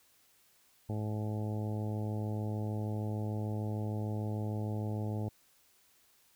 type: harmonic tone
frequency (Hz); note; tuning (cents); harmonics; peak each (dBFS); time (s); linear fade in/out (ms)
106.6; G#2; +46; 1 / 2 / 3 / 4 / 5 / 6 / 7 / 8; -34 / -40 / -44 / -46 / -48 / -50 / -51 / -52; 0.89-5.29; 5
effects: white hiss -67 dBFS RMS until 6.35 s